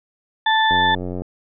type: harmonic tone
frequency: 880 Hz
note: A5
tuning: in tune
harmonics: 1 / 2 / 4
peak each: -16 / -19 / -22 dBFS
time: 0.46-0.95 s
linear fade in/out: 5 ms
type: click train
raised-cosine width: 2 ms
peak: -15 dBFS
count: 47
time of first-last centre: 0.71-1.219 s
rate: 90.3 Hz
effects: none